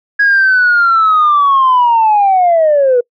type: linear sweep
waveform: sine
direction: down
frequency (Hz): 1661.2 to 475.9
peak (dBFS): -5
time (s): 0.19-3.01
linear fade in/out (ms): 10
effects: noise-tail reverb RT60 0.1 s tail -26 dB re dry + tanh soft clip ceiling -3 dBFS